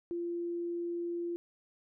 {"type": "tone", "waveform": "sine", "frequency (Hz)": 344.3, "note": "F4", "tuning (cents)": -25, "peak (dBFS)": -33, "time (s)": [0.11, 1.36], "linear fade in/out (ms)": 0, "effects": []}